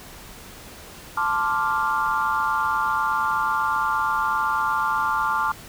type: chord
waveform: sine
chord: D minor seventh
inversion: second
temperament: equal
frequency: 880 / 1046.5 / 1174.7 / 1396.9 Hz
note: A5 / C6 / D6 / F6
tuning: 0 / 0 / 0 / 0 cents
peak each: -25 / -27 / -24 / -25 dBFS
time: 1.17-5.52 s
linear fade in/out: 5 ms
effects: tanh soft clip ceiling -10 dBFS + pink hiss -42 dBFS RMS until 5.68 s